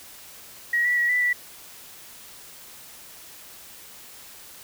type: tone with pitch steps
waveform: sine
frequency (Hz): 1902 / 1954 / 1918 / 1981 / 1959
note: A#6 / B6 / A#6 / B6 / B6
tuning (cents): +34 / -19 / +49 / +5 / -15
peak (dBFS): -19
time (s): 0.73-1.33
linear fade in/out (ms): 5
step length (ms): 120
effects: white hiss -45 dBFS RMS until 4.63 s